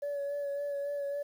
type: tone with vibrato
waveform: sine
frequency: 569 Hz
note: C#5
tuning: 45 cents sharp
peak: -30 dBFS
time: 0.02-1.23 s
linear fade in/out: 10 ms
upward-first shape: sine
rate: 3.6 Hz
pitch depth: 22 cents each way
effects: tanh soft clip ceiling -30 dBFS + 10-bit